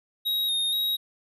square tone with vibrato, 3751 Hz, A#7, 10 cents sharp, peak -24 dBFS, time 0.25-0.97 s, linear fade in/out 20 ms, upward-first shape square, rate 2.1 Hz, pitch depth 26 cents each way, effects none

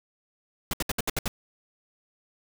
pink noise bursts, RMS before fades -27 dBFS, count 7, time 0.71-1.28 s, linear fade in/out 2 ms, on 24 ms, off 67 ms, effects none

